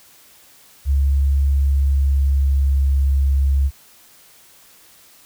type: tone with pitch glide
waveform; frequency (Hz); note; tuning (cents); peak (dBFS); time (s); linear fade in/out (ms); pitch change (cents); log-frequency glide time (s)
sine; 69.3 to 68.54; C#2 to C#2; 0 to -19; -13; 0.85-3.71; 50; -19; 1.48-2.89
effects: white hiss -49 dBFS RMS until 5.25 s